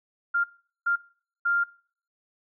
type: tone bursts at uneven times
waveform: sine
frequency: 1396.9 Hz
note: F6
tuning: in tune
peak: -21 dBFS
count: 3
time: 0.34-0.44 / 0.86-0.96 / 1.45-1.64 s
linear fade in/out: 10 ms
effects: noise-tail reverb RT60 0.5 s tail -22 dB re dry